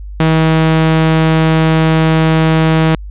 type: tone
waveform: sawtooth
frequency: 160 Hz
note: D#3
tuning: 49 cents sharp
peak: -4 dBFS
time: 0.2-2.95 s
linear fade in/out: 2 ms
effects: added 50 Hz sine -24 dBFS peak until 3.1 s + resampled to 8000 Hz